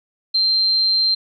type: tone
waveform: sine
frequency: 4148 Hz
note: C8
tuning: 16 cents flat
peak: -14 dBFS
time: 0.34-1.15 s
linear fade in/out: 10 ms
effects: none